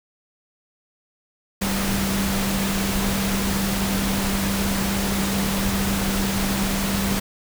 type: tone in noise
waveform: sine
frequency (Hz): 196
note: G3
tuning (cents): 0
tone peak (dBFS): -23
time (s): 1.61-7.2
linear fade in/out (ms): 10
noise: pink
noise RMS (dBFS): -25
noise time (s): 1.61-7.2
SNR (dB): -1
effects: none